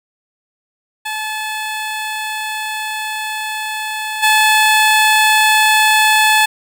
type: tone with level steps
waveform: 15% pulse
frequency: 864 Hz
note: A5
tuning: 32 cents flat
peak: -14 / -3 dBFS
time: 1.05-6.46 s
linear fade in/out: 10 ms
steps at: 4.22 s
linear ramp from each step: 20 ms
effects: none